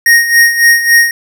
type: tone with tremolo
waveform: square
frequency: 1864.7 Hz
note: A#6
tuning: in tune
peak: -3 dBFS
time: 0.06-1.11 s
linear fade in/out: 2 ms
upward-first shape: sine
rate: 3.6 Hz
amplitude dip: 70%
effects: none